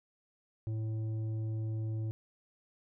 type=tone with tanh clipping; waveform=sine; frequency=110 Hz; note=A2; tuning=in tune; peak=-34 dBFS; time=0.67-2.11 s; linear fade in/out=0 ms; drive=8 dB; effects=none